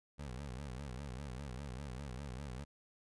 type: tone with vibrato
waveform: 20% pulse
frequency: 66.5 Hz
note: C2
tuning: 29 cents sharp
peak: -38 dBFS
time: 0.18-2.65 s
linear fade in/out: 20 ms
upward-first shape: sine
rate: 5 Hz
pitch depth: 180 cents each way
effects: resampled to 24000 Hz